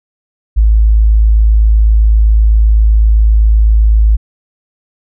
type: tone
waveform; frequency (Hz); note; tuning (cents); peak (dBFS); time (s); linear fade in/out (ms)
sine; 53.9; A1; -35; -4; 0.56-4.17; 20
effects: none